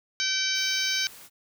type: harmonic tone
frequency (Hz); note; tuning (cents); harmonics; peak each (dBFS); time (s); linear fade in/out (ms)
770; G5; -31; 2 / 3 / 4 / 5 / 6 / 7 / 8; -32 / -32 / -32 / -32 / -32 / -32 / -32; 0.2-1.07; 0
type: noise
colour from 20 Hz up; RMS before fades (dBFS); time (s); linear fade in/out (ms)
white; -47; 0.53-1.3; 50
effects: none